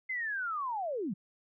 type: linear sweep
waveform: sine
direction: down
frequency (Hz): 2093 to 160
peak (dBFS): -32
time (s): 0.09-1.14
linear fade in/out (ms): 10
effects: none